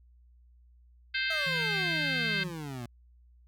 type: harmonic tone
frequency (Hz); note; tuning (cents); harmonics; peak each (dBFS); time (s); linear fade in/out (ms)
523.3; C5; 0; 3 / 4 / 5 / 6 / 7 / 8 / 9; -32 / -34 / -36 / -38 / -39 / -40 / -41; 1.14-2.44; 10
type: exponential sweep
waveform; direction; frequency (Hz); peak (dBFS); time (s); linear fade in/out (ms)
25% pulse; down; 662 to 115.7; -33; 1.3-2.86; 5
type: tone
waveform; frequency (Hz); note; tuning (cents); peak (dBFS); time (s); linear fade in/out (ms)
sine; 161.4; E3; -36; -36; 1.46-2.51; 10
effects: added 60 Hz sine -56 dBFS peak until 3.47 s